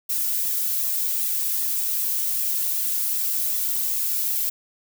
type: noise with flanger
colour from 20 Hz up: violet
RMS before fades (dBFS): -24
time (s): 0.09-4.5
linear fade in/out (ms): 10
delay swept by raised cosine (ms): 1.3 to 2.5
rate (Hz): 2.6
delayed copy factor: -0.5
effects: none